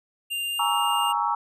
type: tone with pitch glide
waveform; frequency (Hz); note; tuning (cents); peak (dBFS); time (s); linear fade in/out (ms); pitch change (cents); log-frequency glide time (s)
square; 2794 to 2817; F7 to F7; 0 to +14; -27; 0.3-1.13; 20; +14; 0.44-0.71
type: chord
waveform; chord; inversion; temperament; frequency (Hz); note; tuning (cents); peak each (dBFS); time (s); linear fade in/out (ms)
sine; A# half-diminished seventh; third; equal with one note detuned; 830.6 / 932.3 / 1122.3 / 1318.5; G#5 / A#5 / C#6 / E6; 0 / 0 / +21 / 0; -28 / -25 / -28 / -29; 0.59-1.35; 5
effects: none